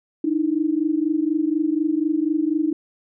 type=tone pair together; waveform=sine; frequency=299.3 / 323.4 Hz; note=D4 / E4; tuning=+33 / -33 cents; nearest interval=minor second; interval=134 cents; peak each=-21 dBFS; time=0.24-2.73 s; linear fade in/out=5 ms; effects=none